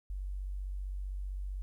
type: tone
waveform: sine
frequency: 47.74 Hz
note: G1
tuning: 45 cents flat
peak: -35 dBFS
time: 0.1-1.62 s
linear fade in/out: 0 ms
effects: 12-bit